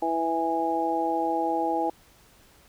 harmonic tone, 164.81 Hz, E3, in tune, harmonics 2 / 3 / 4 / 5, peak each -29 / -32 / -31 / -26 dBFS, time 0.02-1.9 s, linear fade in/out 5 ms, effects pink hiss -57 dBFS RMS until 2.68 s

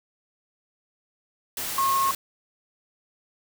sine tone in noise, 1084 Hz, C#6, 39 cents flat, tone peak -20 dBFS, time 1.78-2.11 s, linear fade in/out 2 ms, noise white, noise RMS -31 dBFS, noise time 1.57-2.15 s, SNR +8 dB, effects none

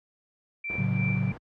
sine tone with tremolo, 2346 Hz, D7, 2 cents flat, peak -29 dBFS, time 0.64-1.32 s, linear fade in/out 5 ms, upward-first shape sine, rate 2.9 Hz, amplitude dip 80%
pink low-pass noise, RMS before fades -41 dBFS, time 0.69-1.38 s, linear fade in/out 10 ms, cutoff 1400 Hz, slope 12 dB/octave
clicks, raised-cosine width 2 ms, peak -25 dBFS, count 2, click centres 0.702 / 0.754 s
sine chord, F# minor, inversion first, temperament just, 111 / 138.75 / 185 Hz, A2 / C#3 / F#3, +16 / +2 / 0 cents, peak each -28 dBFS, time 0.78-1.32 s, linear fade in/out 5 ms
effects high-pass 60 Hz 12 dB/octave

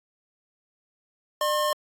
square tone pair together, 601.1 / 1071 Hz, D5 / C6, +40 / +40 cents, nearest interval minor seventh, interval 1000 cents, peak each -26 dBFS, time 1.41-1.73 s, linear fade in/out 2 ms, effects AAC 64 kbps

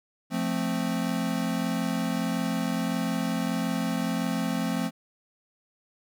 square chord, F major, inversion none, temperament equal, 174.61 / 220 / 261.6 Hz, F3 / A3 / C4, 0 / 0 / 0 cents, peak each -31 dBFS, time 0.3-4.91 s, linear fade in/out 50 ms, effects none

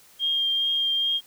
sine tone with vibrato, 3211 Hz, G7, 41 cents sharp, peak -21 dBFS, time 0.19-1.21 s, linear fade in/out 50 ms, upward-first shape triangle, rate 2.4 Hz, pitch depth 14 cents each way, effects white hiss -54 dBFS RMS until 1.26 s

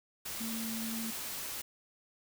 sine tone in noise, 225.6 Hz, A3, 44 cents sharp, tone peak -37 dBFS, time 0.4-1.11 s, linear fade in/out 10 ms, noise white, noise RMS -40 dBFS, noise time 0.25-1.62 s, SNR 0 dB, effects none

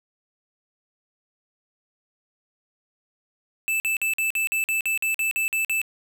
square tone bursts, 2637 Hz, E7, in tune, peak -22 dBFS, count 13, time 3.68-5.816 s, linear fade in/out 0 ms, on 120 ms, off 48 ms, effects none

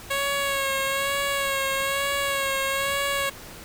10% pulse tone with vibrato, 551 Hz, C#5, 11 cents flat, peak -15 dBFS, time 0.1-3.3 s, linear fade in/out 10 ms, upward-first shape sine, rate 1.1 Hz, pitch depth 31 cents each way, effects pink hiss -42 dBFS RMS until 3.64 s

